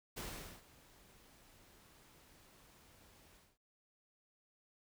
pink noise with ADSR envelope, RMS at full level -44 dBFS, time 0.16-3.58 s, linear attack 16 ms, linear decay 440 ms, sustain -20 dB, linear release 220 ms, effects none

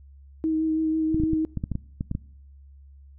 sine tone with vibrato, 316.8 Hz, D#4, 31 cents sharp, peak -21 dBFS, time 0.44-1.45 s, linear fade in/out 0 ms, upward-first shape sine, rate 6.1 Hz, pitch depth 15 cents each way
clicks, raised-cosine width 5 ms, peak -15 dBFS, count 11, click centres 1.145 / 1.2 / 1.236 / 1.333 / 1.573 / 1.639 / 1.717 / 1.754 / 2.009 / 2.114 / 2.151 s
effects noise-tail reverb RT60 0.8 s tail -24 dB re dry + added 69 Hz sine -46 dBFS peak until 3.18 s

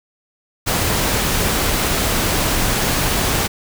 pink noise, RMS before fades -18 dBFS, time 0.66-3.48 s, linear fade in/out 20 ms, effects none

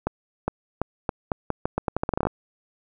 accelerating click train, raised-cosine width 1 ms, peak -9 dBFS, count 18, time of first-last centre 0.07-2.27 s, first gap 410 ms, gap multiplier 0.82, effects none

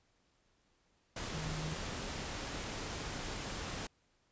sine tone in noise, 156.1 Hz, D#3, 6 cents sharp, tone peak -39 dBFS, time 1.34-1.74 s, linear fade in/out 5 ms, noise pink, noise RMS -41 dBFS, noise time 1.16-3.87 s, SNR -1 dB, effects pink hiss -74 dBFS RMS until 4.31 s + resampled to 16000 Hz

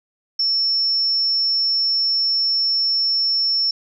sine tone, 5400 Hz, E8, 41 cents sharp, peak -16 dBFS, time 0.39-3.71 s, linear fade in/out 5 ms, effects none

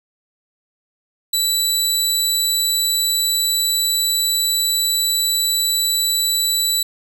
20% pulse tone, 3956 Hz, B7, 2 cents sharp, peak -10 dBFS, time 1.33-6.83 s, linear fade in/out 5 ms, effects none

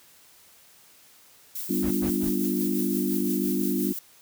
violet noise with tremolo, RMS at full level -32 dBFS, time 1.55-3.99 s, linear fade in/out 5 ms, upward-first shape triangle, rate 5.8 Hz, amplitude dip 45%
sine chord, G dominant seventh, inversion none, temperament equal, 196 / 246.9 / 293.7 / 349.2 Hz, G3 / B3 / D4 / F4, 0 / 0 / 0 / 0 cents, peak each -28 / -29 / -29 / -30 dBFS, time 1.69-3.93 s, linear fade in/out 10 ms
brown noise bursts, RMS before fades -31 dBFS, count 3, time 1.82-2.299 s, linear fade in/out 20 ms, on 97 ms, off 94 ms
effects white hiss -55 dBFS RMS until 4.21 s + high-pass 60 Hz 12 dB/octave

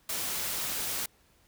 white noise, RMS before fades -33 dBFS, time 0.09-1.06 s, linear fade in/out 5 ms, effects pink hiss -65 dBFS RMS until 1.47 s

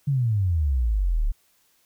sine exponential sweep, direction down, 146.83 to 33.42 Hz, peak -19 dBFS, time 0.07-1.32 s, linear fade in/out 10 ms, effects white hiss -64 dBFS RMS until 1.85 s

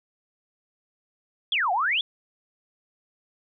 sine exponential two-way sweep, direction down then up, 3553 to 688 to 3553 Hz, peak -21 dBFS, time 1.52-2.01 s, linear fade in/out 2 ms, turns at 1.72 s, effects none

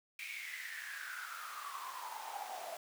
pink noise with high-pass filter sweep, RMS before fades -45 dBFS, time 0.19-2.77 s, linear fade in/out 2 ms, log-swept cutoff 2400 to 660 Hz, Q 9.5, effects none

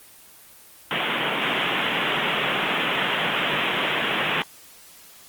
white band-pass noise, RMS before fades -24 dBFS, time 0.91-4.42 s, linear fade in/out 0 ms, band 130 to 3400 Hz, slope 96 dB/octave, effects white hiss -48 dBFS RMS until 5.28 s + Opus 24 kbps

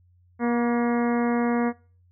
harmonic tone with a mistuned harmonic, 238.4 Hz, A#3, 39 cents sharp, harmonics 1 / 2 / 3 / 4 / 5 / 6 / 7 / 8 / 9, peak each -22 / -28 / -32 / -34 / -36 / -38 / -39 / -40 / -41 dBFS, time 0.39-1.73 s, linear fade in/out 50 ms, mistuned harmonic 5, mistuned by -38 cents, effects noise-tail reverb RT60 0.4 s tail -22 dB re dry + added 89 Hz sine -56 dBFS peak until 2.11 s

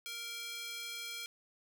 square tone with high-pass filter, 466.2 Hz, A#4, in tune, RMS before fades -43 dBFS, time 0.06-1.26 s, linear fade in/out 0 ms, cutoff 2700 Hz, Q 1.4, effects none

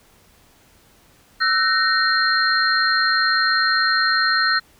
sine tone cluster, 1326 / 1506 / 1850 / 4185 Hz, E6 / F#6 / A#6 / C8, +10 / +30 / -14 / 0 cents, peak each -21 dBFS, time 1.4-4.6 s, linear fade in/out 20 ms, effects pink hiss -54 dBFS RMS until 4.79 s

